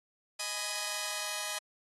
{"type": "chord", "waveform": "5% pulse", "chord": "G# minor", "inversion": "second", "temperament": "just", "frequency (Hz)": [623, 830.6, 996.7], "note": ["D#5", "G#5", "B5"], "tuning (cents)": [2, 0, 16], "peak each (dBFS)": -28, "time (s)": [0.39, 1.59], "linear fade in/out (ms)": 10, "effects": ["AAC 32 kbps"]}